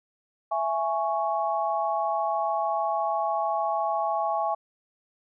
sine chord, C# minor, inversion first, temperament just, 665.2 / 831.5 / 1108.7 Hz, E5 / G#5 / C#6, +16 / +2 / 0 cents, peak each -28 / -27 / -30 dBFS, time 0.51-4.55 s, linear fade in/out 10 ms, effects none

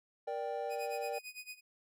triangle chord, G minor, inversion first, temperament just, 470.4 / 588 / 784 Hz, Bb4 / D5 / G5, +16 / +2 / 0 cents, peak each -38 dBFS, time 0.27-1.19 s, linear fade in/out 10 ms
sawtooth tone with tremolo, 2489 Hz, D#7, in tune, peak -39 dBFS, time 0.69-1.61 s, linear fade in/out 50 ms, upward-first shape sine, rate 8.9 Hz, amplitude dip 90%
effects none

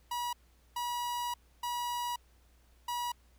45% pulse tone bursts at uneven times, 967 Hz, B5, 37 cents flat, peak -33 dBFS, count 4, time 0.11-0.33 / 0.76-1.34 / 1.63-2.16 / 2.88-3.12 s, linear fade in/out 5 ms, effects added 60 Hz sine -62 dBFS peak until 3.38 s + pink hiss -69 dBFS RMS until 3.38 s

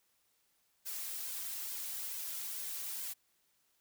blue noise with flanger, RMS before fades -41 dBFS, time 0.85-3.14 s, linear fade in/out 20 ms, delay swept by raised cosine 1.9 to 3.8 ms, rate 2.3 Hz, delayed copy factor +1, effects white hiss -75 dBFS RMS until 3.8 s

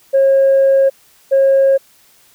sine tone pair in turn, 542 / 542 Hz, C#5 / C#5, -39 / -39 cents, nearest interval unison, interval 0 cents, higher neither, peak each -6 / -6 dBFS, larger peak neither, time 0.13-0.9 / 1.31-1.78 s, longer first, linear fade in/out 20 ms, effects tanh soft clip ceiling -5 dBFS + white hiss -50 dBFS RMS until 2.34 s

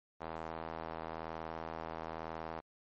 sawtooth tone with band-pass filter, 81 Hz, E2, 30 cents flat, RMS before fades -43 dBFS, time 0.2-2.61 s, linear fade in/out 20 ms, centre 840 Hz, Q 1.4, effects MP3 32 kbps

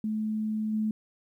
sine tone with level steps, 216.1 Hz, A3, 31 cents flat, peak -27 / -25 dBFS, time 0.04-0.91 s, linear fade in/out 2 ms, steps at 0.72 s, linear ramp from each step 20 ms, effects 11-bit

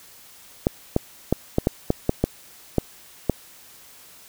clicks, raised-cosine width 2 ms, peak -4 dBFS, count 10, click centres 0.669 / 0.964 / 1.326 / 1.584 / 1.671 / 1.904 / 2.094 / 2.24 / 2.783 / 3.297 s, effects white hiss -48 dBFS RMS until 4.28 s

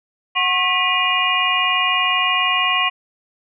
sine tone cluster, 738 / 1086 / 1969 / 2432 / 2849 Hz, F#5 / C#6 / B6 / D#7 / F7, -5 / -36 / -6 / -40 / +34 cents, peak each -26 / -20 / -24 / -21 / -20 dBFS, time 0.35-2.9 s, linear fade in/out 20 ms, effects none

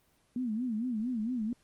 sine tone with vibrato, 233.1 Hz, A#3, in tune, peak -30 dBFS, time 0.36-1.53 s, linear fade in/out 2 ms, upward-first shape sine, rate 4.4 Hz, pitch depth 170 cents each way, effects pink hiss -69 dBFS RMS until 1.63 s + Opus 24 kbps

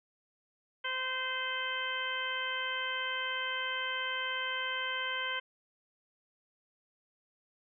harmonic tone, 517 Hz, C5, 21 cents flat, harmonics 1 / 2 / 3 / 4 / 5 / 6, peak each -45 / -40 / -37 / -39 / -44 / -38 dBFS, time 0.84-5.4 s, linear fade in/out 10 ms, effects none

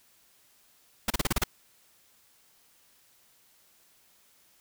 pink noise bursts, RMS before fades -25 dBFS, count 7, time 1.08-1.439 s, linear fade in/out 5 ms, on 23 ms, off 33 ms, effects white hiss -63 dBFS RMS until 4.6 s

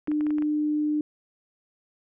clicks, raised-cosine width 0.5 ms, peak -26 dBFS, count 7, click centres 0.074 / 0.116 / 0.209 / 0.267 / 0.306 / 0.384 / 0.423 s
sine tone, 300.6 Hz, D4, 40 cents sharp, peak -22 dBFS, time 0.08-1.01 s, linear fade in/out 2 ms
effects none

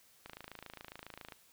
click train, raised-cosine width 0.3 ms, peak -30 dBFS, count 30, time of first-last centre 0.26-1.322 s, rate 27.3 Hz, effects white hiss -65 dBFS RMS until 1.52 s

